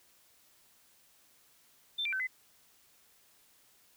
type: tone with pitch steps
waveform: sine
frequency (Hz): 3560 / 2359 / 1533 / 2030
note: A7 / D7 / G6 / B6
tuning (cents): +20 / +7 / -39 / +47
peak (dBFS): -31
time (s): 1.98-2.272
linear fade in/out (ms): 10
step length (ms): 73
effects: white hiss -65 dBFS RMS until 3.96 s